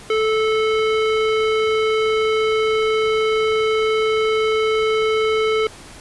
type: tone with low-pass filter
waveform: square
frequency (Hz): 437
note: A4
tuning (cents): -12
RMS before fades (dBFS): -18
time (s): 0.1-5.67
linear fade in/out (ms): 2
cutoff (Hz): 2900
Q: 1.6
effects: pink hiss -40 dBFS RMS until 6 s + resampled to 24000 Hz